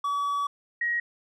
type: tone pair in turn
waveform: triangle / sine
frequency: 1140 / 1893.4 Hz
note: C#6 / A#6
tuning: +48 / +26 cents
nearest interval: major sixth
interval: 878 cents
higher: second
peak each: -23 / -24 dBFS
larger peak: first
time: 0.04-0.47 / 0.81-1 s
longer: first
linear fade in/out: 5 ms
effects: none